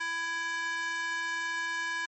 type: tone with high-pass filter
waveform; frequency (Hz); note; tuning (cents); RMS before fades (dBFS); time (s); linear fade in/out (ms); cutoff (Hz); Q
square; 332.5; E4; +15; -33; 0-2.06; 10; 1400; 7.8
effects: low-pass 12000 Hz 12 dB/octave + MP3 32 kbps